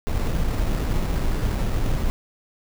brown noise with sample-and-hold, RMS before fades -22 dBFS, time 0.07-2.1 s, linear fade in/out 0 ms, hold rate 3150 Hz, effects none

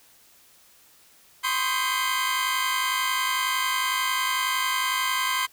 20% pulse tone cluster, 1022 / 1073 / 1248 / 1581 Hz, C6 / C6 / D#6 / G6, -41 / +43 / +5 / +14 cents, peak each -21 / -24 / -30 / -26 dBFS, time 1.43-5.47 s, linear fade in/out 20 ms, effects white hiss -56 dBFS RMS until 5.52 s

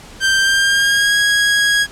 sawtooth tone with pitch glide, 1569 to 1651.8 Hz, G6 to G#6, +1 to -10 cents, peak -8 dBFS, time 0.2-1.87 s, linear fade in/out 50 ms, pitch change +89 cents, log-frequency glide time 0.36-1.18 s, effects pink hiss -38 dBFS RMS until 1.91 s + low-pass 9000 Hz 12 dB/octave

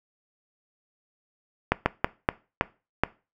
slowing click train, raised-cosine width 0.5 ms, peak -4 dBFS, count 6, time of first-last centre 1.72-3.036 s, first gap 140 ms, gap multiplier 1.32, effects noise-tail reverb RT60 0.3 s tail -20 dB re dry

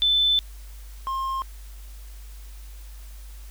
sine / triangle tone pair in turn, 3520 / 1064.5 Hz, A7 / C6, 0 / +30 cents, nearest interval octave + major sixth, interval 2070 cents, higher first, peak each -17 / -23 dBFS, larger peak first, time 0.02-0.39 / 1.07-1.42 s, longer first, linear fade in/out 0 ms, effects added 50 Hz sine -38 dBFS peak until 3.5 s + white hiss -52 dBFS RMS until 3.5 s

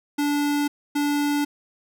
square tone pair in turn, 290.4 / 290.4 Hz, D4 / D4, -19 / -19 cents, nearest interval unison, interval 0 cents, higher neither, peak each -21 dBFS, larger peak neither, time 0.18-0.68 / 0.95-1.45 s, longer neither, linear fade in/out 10 ms, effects none

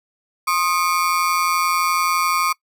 35% pulse ring-modulated tone, 1153 Hz, D6, 32 cents flat, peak -12 dBFS, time 0.47-2.53 s, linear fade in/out 10 ms, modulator 85.8 Hz, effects noise-tail reverb RT60 0.1 s tail -23 dB re dry

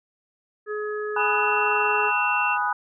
harmonic tone, 422 Hz, G#4, 28 cents sharp, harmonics 1 / 3 / 4, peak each -27 / -35 / -35 dBFS, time 0.66-2.12 s, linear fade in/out 50 ms
sine tone, 2700 Hz, E7, 41 cents sharp, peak -24 dBFS, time 1.16-2.58 s, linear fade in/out 50 ms
sine chord, G# minor seventh, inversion none, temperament equal, 830.6 / 987.8 / 1244.5 / 1480 Hz, G#5 / B5 / D#6 / F#6, 0 / 0 / 0 / 0 cents, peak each -27 dBFS, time 1.16-2.73 s, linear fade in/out 5 ms
effects none

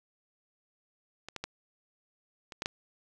clicks, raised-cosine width 0.2 ms, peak -24 / -20 / -18 / -26 / -16 / -13 dBFS, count 6, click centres 1.286 / 1.363 / 1.44 / 2.522 / 2.621 / 2.659 s, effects none

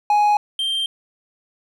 triangle tone pair in turn, 833 / 3161 Hz, G#5 / G7, +5 / +14 cents, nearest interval octave + major seventh, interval 2309 cents, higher second, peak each -11 / -18 dBFS, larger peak first, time 0.1-0.37 / 0.59-0.86 s, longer neither, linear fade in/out 2 ms, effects none

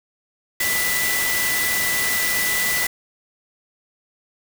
sine tone in noise, 1984 Hz, B6, 7 cents sharp, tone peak -22 dBFS, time 0.6-2.87 s, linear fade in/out 5 ms, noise white, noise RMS -23 dBFS, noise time 0.6-2.87 s, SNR -2 dB, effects none

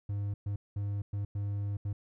triangle tone bursts at uneven times, 101.4 Hz, G#2, 41 cents flat, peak -29 dBFS, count 6, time 0.09-0.34 / 0.46-0.56 / 0.76-1.02 / 1.13-1.25 / 1.35-1.77 / 1.85-1.93 s, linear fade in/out 5 ms, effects none

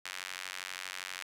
sawtooth tone with high-pass filter, 92.5 Hz, F#2, in tune, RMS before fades -42 dBFS, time 0.05-1.23 s, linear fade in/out 5 ms, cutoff 1900 Hz, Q 1.2, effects low-pass 12000 Hz 12 dB/octave + 10-bit

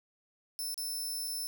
15% pulse tone with dropouts, 5300 Hz, E8, 9 cents sharp, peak -29 dBFS, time 0.59-1.47 s, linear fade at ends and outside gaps 0 ms, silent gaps 0.743-0.778 / 1.275-1.278 s, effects none

